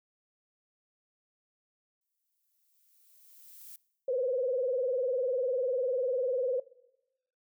violet noise with exponential growth, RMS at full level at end -47 dBFS, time 2.01-3.76 s, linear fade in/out 2 ms, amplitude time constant 380 ms
sine tone with vibrato, 508 Hz, B4, 49 cents sharp, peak -27 dBFS, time 4.08-6.6 s, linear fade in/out 5 ms, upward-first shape sine, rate 20 Hz, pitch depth 110 cents each way
effects noise-tail reverb RT60 1.0 s tail -22 dB re dry

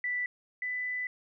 sine tone pair in turn, 1975.5 / 1995 Hz, B6 / B6, 0 / +17 cents, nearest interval unison, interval 17 cents, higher second, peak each -29 / -31 dBFS, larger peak first, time 0.04-0.26 / 0.62-1.07 s, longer second, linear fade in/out 2 ms, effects none

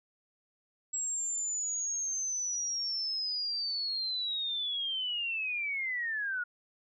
sine linear sweep, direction down, 7680 to 1422 Hz, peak -31 dBFS, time 0.93-6.44 s, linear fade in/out 10 ms, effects none

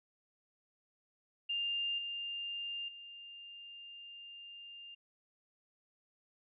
sine tone with level steps, 2801 Hz, F7, 4 cents sharp, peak -33 / -38 / -48 dBFS, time 1.49-4.95 s, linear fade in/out 10 ms, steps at 1.98 / 2.88 s, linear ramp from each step 5 ms, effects none

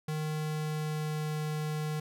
square tone with pitch glide, 154.2 to 153.05 Hz, D#3 to D#3, -15 to -28 cents, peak -32 dBFS, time 0.08-2 s, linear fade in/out 5 ms, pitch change -13 cents, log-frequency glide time 0.2-1.37 s, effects none

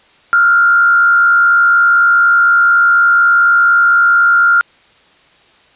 sine tone with frequency modulation, 1396.9 Hz, F6, in tune, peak -6 dBFS, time 0.33-4.61 s, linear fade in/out 0 ms, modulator 69.7 Hz, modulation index 0.54, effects white hiss -48 dBFS RMS until 5.75 s + resampled to 8000 Hz

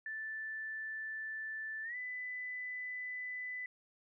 sine tone with pitch glide, 1760 to 1998.5 Hz, A6 to B6, 0 to +20 cents, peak -39 dBFS, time 0.06-3.66 s, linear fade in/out 2 ms, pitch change +220 cents, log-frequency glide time 1.83-1.96 s, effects none

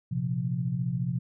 sine chord, Bb suspended second, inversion none, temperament equal, 116.54 / 130.81 / 174.61 Hz, Bb2 / C3 / F3, 0 / 0 / 0 cents, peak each -34 / -29 / -31 dBFS, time 0.11-1.19 s, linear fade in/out 10 ms, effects none

